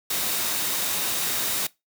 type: tone in noise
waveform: sine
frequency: 3729 Hz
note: A#7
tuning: in tune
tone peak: -37 dBFS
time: 0.1-1.67 s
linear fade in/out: 5 ms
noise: white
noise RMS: -26 dBFS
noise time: 0.1-1.67 s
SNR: -14 dB
effects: noise-tail reverb RT60 0.2 s tail -21 dB re dry + high-pass 100 Hz 12 dB/octave

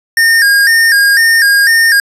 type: tone with vibrato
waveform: square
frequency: 1721 Hz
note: A6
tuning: 39 cents flat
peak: -6 dBFS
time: 0.17-2 s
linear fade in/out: 2 ms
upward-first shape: square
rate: 2 Hz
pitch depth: 100 cents each way
effects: resampled to 32000 Hz + 8-bit

